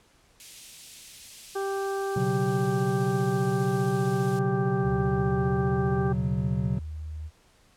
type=high-pass noise; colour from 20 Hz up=white; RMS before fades=-44 dBFS; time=0.4-4.39 s; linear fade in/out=0 ms; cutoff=2300 Hz; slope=24 dB/octave
type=harmonic tone; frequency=392 Hz; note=G4; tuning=in tune; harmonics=1 / 2 / 3 / 4; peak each=-28 / -34 / -38 / -40 dBFS; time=1.55-6.13 s; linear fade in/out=10 ms
type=chord; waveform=triangle; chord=B suspended second; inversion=none; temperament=equal; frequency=123.47 / 138.59 / 185 Hz; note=B2 / C#3 / F#3; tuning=0 / 0 / 0 cents; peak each=-27 dBFS; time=2.16-6.79 s; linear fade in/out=5 ms
type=tone with pitch glide; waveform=sine; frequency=71.1 to 77.54 Hz; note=C#2 to D#2; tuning=+45 to -5 cents; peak=-33 dBFS; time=4.82-7.31 s; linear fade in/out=50 ms; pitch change=+150 cents; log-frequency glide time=4.95-5.6 s
effects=pink hiss -61 dBFS RMS until 7.76 s + low-pass 10000 Hz 12 dB/octave